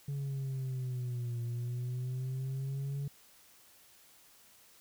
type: exponential two-way sweep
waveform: sine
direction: down then up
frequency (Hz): 141.7 to 118.1 to 141.7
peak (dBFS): -31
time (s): 0.08-3.08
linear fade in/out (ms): 5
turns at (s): 1.41
effects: tanh soft clip ceiling -33 dBFS + white hiss -61 dBFS RMS until 4.8 s